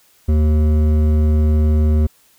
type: tone with hard clipping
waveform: sine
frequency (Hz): 76.6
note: D#2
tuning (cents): -27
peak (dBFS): -13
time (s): 0.28-2.07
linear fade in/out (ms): 10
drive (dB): 11
effects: white hiss -54 dBFS RMS until 2.38 s